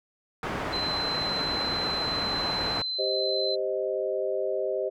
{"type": "low-pass noise", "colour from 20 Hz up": "white", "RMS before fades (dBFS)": -32, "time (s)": [0.43, 2.82], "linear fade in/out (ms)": 2, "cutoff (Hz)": 1300, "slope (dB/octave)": 12}
{"type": "tone", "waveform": "sine", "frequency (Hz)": 4064, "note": "B7", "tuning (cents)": 49, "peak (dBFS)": -28, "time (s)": [0.72, 3.56], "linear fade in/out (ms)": 20}
{"type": "chord", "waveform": "sine", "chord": "C minor", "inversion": "second", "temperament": "equal", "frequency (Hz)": [392, 523.3, 622.3], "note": ["G4", "C5", "Eb5"], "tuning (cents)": [0, 0, 0], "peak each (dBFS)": -30, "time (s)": [2.98, 4.9], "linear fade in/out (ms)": 20}
{"effects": []}